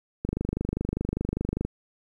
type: click train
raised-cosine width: 3 ms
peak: -14 dBFS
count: 36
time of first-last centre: 0.25-1.65 s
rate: 25 Hz
effects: 9-bit